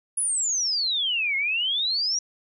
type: exponential two-way sweep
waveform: sine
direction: down then up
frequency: 10548 to 2127 to 5830 Hz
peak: -22 dBFS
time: 0.17-2.19 s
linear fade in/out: 5 ms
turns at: 1.36 s
effects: none